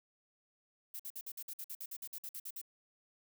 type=noise bursts; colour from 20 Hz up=violet; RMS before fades=-44 dBFS; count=16; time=0.94-2.615 s; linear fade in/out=5 ms; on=55 ms; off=53 ms; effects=none